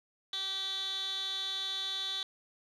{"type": "tone with band-pass filter", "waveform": "15% pulse", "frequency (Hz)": 386.8, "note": "G4", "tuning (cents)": -23, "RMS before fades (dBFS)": -36, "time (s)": [0.33, 2.23], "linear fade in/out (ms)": 2, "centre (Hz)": 3600, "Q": 7.4, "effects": []}